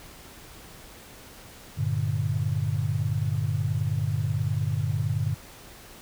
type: chord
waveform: sine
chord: G minor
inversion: none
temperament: equal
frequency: 98 / 116.54 / 146.83 Hz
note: G2 / Bb2 / D3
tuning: 0 / 0 / 0 cents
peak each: -28 / -28 / -28 dBFS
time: 1.77-5.35 s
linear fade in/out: 20 ms
effects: pink hiss -47 dBFS RMS until 6.01 s